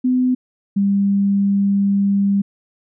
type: tone pair in turn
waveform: sine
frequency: 253.1 / 199.04 Hz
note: B3 / G3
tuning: +43 / +27 cents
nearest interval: major third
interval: 416 cents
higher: first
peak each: -13 dBFS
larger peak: neither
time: 0.04-0.35 / 0.76-2.42 s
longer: second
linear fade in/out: 10 ms
effects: none

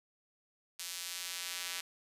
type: tone with high-pass filter sweep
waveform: square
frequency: 88.8 Hz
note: F2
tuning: 29 cents sharp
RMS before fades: -41 dBFS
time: 0.79-1.81 s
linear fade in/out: 5 ms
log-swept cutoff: 4300 to 2500 Hz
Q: 0.75
effects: resampled to 32000 Hz

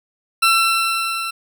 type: tone with level ramp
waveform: 20% pulse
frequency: 1345 Hz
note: E6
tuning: 34 cents sharp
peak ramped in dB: -6 to -18 dBFS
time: 0.42-1.31 s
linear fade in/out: 10 ms
effects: none

